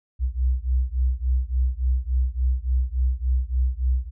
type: beating tone pair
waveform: sine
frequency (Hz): 61.74 / 65.24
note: B1 / C2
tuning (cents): 0 / -4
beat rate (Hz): 3.5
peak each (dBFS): -22 / -23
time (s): 0.19-4.11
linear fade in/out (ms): 50
effects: none